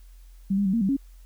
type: tone with pitch steps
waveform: sine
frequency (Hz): 194.4 / 201.6 / 189.8 / 230.8 / 193.2 / 274.7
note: G3 / G3 / F#3 / A#3 / G3 / C#4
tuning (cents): -14 / +49 / +44 / -17 / -25 / -16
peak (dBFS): -20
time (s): 0.5-0.968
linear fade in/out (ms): 10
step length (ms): 78
effects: added 43 Hz sine -45 dBFS peak until 1.25 s + white hiss -63 dBFS RMS until 1.25 s